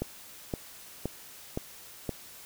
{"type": "click train", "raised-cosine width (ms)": 2, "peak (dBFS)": -17, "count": 5, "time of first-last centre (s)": [0.02, 2.093], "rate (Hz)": 1.93, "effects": ["white hiss -49 dBFS RMS until 2.45 s"]}